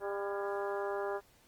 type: harmonic tone with a mistuned harmonic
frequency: 200 Hz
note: G3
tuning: 35 cents sharp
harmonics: 2 / 3 / 4 / 5 / 6 / 7 / 8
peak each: -36 / -40 / -42 / -44 / -46 / -47 / -48 dBFS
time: 0-1.21 s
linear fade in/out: 50 ms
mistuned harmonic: 8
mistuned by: +70 cents
effects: pink hiss -65 dBFS RMS until 1.47 s + Opus 24 kbps